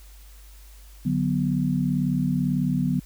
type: chord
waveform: sine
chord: B minor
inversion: first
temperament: equal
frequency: 146.83 / 185 / 246.9 Hz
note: D3 / F#3 / B3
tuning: 0 / 0 / 0 cents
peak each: -25 dBFS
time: 1.05-3 s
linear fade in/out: 10 ms
effects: added 50 Hz sine -44 dBFS peak until 3.05 s + white hiss -54 dBFS RMS until 3.05 s